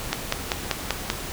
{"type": "click train", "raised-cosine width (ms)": 0.2, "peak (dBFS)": -4, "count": 6, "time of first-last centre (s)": [0.13, 1.101], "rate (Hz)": 5.15, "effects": ["pink hiss -33 dBFS RMS until 1.32 s"]}